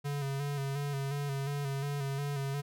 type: tone with vibrato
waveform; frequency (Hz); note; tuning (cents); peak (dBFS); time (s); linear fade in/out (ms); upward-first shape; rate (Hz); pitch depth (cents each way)
square; 140.3; C#3; +21; -33; 0.04-2.62; 20; square; 2.8; 37
effects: none